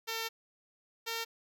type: tone pair in turn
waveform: 5% pulse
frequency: 452 / 456.7 Hz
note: A4 / A#4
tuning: +47 / -36 cents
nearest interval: unison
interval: 17 cents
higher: second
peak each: -23 dBFS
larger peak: neither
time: 0.07-0.29 / 1.06-1.25 s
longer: first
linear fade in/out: 20 ms
effects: none